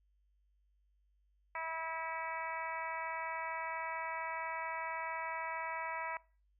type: harmonic tone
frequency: 324.4 Hz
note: E4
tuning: 28 cents flat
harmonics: 2 / 3 / 4 / 5 / 6 / 7 / 8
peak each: -47 / -41 / -46 / -49 / -46 / -46 / -55 dBFS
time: 1.55-6.17 s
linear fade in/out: 2 ms
effects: noise-tail reverb RT60 0.4 s tail -23 dB re dry + added 50 Hz sine -70 dBFS peak until 6.59 s